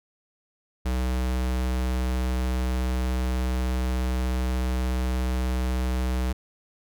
square tone, 63.1 Hz, B1, 38 cents sharp, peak -24 dBFS, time 0.85-6.33 s, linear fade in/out 10 ms, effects none

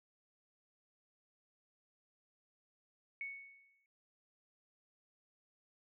sine tone with exponential decay, 2217 Hz, C#7, in tune, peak -38 dBFS, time 3.21-3.86 s, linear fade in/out 1 ms, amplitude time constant 140 ms, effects none

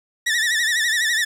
sawtooth tone with vibrato, 1835 Hz, A#6, 28 cents flat, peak -14 dBFS, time 0.26-1.25 s, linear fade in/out 10 ms, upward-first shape sine, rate 12 Hz, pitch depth 100 cents each way, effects low-pass 10000 Hz 12 dB/octave + 8-bit

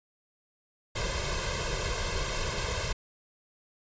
pink noise with comb filter, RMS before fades -31 dBFS, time 0.95-2.93 s, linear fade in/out 10 ms, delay 1.9 ms, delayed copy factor +0.95, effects resampled to 16000 Hz

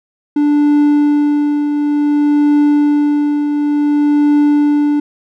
triangle tone with tremolo, 293.3 Hz, D4, 2 cents flat, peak -5 dBFS, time 0.36-5 s, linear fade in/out 5 ms, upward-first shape triangle, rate 0.56 Hz, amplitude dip 50%, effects none

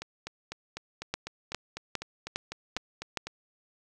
two click trains, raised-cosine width 0.2 ms, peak -20 / -13 dBFS, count 14 / 6, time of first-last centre 0.02-3.27 / 1.14-3.173 s, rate 4 / 2.46 Hz, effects none

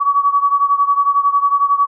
sine beating tone pair, 1131 / 1142 Hz, C#6 / D6, +34 / -49 cents, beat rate 11 Hz, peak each -13 / -16 dBFS, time 0-1.87 s, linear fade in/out 20 ms, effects none

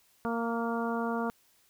harmonic tone with a mistuned harmonic, 231.4 Hz, A#3, 13 cents flat, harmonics 1 / 2 / 3 / 4 / 5 / 6, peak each -32 / -35 / -37 / -38 / -39 / -40 dBFS, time 0.25-1.3 s, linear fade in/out 0 ms, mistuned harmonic 6, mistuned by +21 cents, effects white hiss -66 dBFS RMS until 1.69 s

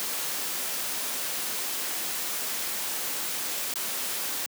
white noise with dropouts, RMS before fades -31 dBFS, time 0-4.46 s, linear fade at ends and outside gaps 0 ms, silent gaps 3.738-3.757 s, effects high-pass 200 Hz 12 dB/octave

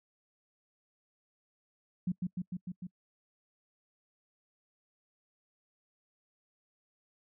sine tone with echo, 180.6 Hz, F#3, 42 cents flat, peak -28 dBFS, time 2.07-2.12 s, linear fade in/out 5 ms, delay 150 ms, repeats 5, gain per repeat -2 dB, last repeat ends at 2.87 s, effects noise-tail reverb RT60 0.1 s tail -26 dB re dry

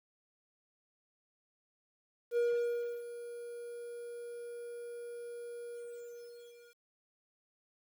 triangle tone with ADSR envelope, 475.9 Hz, A#4, 36 cents sharp, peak -25 dBFS, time 2.31-6.84 s, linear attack 62 ms, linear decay 650 ms, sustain -15 dB, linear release 1100 ms, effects 10-bit

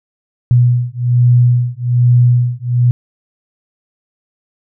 sine beating tone pair, 121.7 / 122.9 Hz, B2 / B2, -25 / -8 cents, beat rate 1.2 Hz, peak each -11 dBFS, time 0.51-2.91 s, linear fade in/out 0 ms, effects none

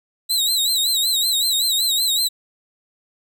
sawtooth tone with vibrato, 3922 Hz, B7, 13 cents flat, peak -14 dBFS, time 0.29-2.29 s, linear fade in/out 20 ms, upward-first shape sine, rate 5.3 Hz, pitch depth 99 cents each way, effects none

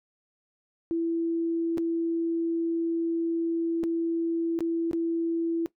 sine tone with dropouts, 332.7 Hz, E4, 16 cents sharp, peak -24 dBFS, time 0.91-5.66 s, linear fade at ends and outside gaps 0 ms, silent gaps 1.774-1.781 / 3.833-3.838 / 4.59-4.606 / 4.912-4.932 s, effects noise-tail reverb RT60 0.1 s tail -18 dB re dry

